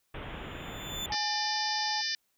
pink low-pass noise, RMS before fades -41 dBFS, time 0.14-1.15 s, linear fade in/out 5 ms, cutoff 3500 Hz, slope 96 dB/octave
35% pulse tone with exponential growth, 3525 Hz, A7, 2 cents sharp, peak -30 dBFS, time 0.23-1.06 s, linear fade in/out 2 ms, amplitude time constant 180 ms
sine tone with pitch glide, 841 to 850.8 Hz, G#5 to G#5, +22 to +42 cents, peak -33 dBFS, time 1.09-2.02 s, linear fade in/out 20 ms, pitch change +20 cents, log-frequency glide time 1.3-1.54 s
harmonic tone, 597 Hz, D5, 28 cents sharp, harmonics 3 / 4 / 5 / 6 / 7 / 8 / 9 / 10, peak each -36 / -43 / -43 / -39 / -41 / -34 / -37 / -42 dBFS, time 1.12-2.15 s, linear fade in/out 2 ms
effects white hiss -75 dBFS RMS until 2.37 s

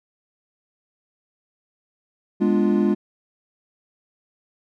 triangle chord, G# diminished seventh, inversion none, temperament equal, 207.7 / 246.9 / 293.7 / 349.2 Hz, G#3 / B3 / D4 / F4, 0 / 0 / 0 / 0 cents, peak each -17 / -23 / -22 / -20 dBFS, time 2.4-2.95 s, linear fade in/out 20 ms, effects none

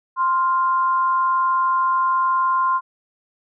sine tone pair together, 1046.5 / 1396.9 Hz, C6 / F6, 0 / 0 cents, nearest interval perfect fourth, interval 500 cents, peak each -16 / -27 dBFS, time 0.16-2.81 s, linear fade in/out 50 ms, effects none

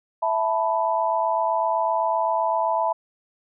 sine chord, E suspended fourth, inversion none, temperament equal, 659.3 / 880 / 987.8 Hz, E5 / A5 / B5, 0 / 0 / 0 cents, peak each -24 dBFS, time 0.22-2.93 s, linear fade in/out 10 ms, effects none

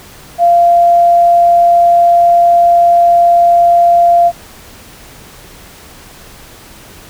sine tone, 691 Hz, F5, 19 cents flat, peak -4 dBFS, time 0.38-4.32 s, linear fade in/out 50 ms, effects pink hiss -36 dBFS RMS until 7.09 s

